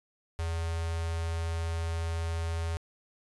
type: tone with notch filter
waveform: square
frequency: 82.8 Hz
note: E2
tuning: 8 cents sharp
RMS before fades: -32 dBFS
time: 0.39-2.77 s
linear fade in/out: 0 ms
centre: 260 Hz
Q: 1.5
effects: resampled to 24000 Hz